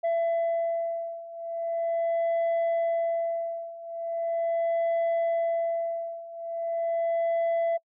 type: beating tone pair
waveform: sine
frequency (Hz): 670 / 670.4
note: E5 / E5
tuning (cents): +28 / +29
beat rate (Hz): 0.4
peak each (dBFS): -27 / -25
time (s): 0.03-7.78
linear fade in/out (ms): 20
effects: noise-tail reverb RT60 0.1 s tail -26 dB re dry + tanh soft clip ceiling -22 dBFS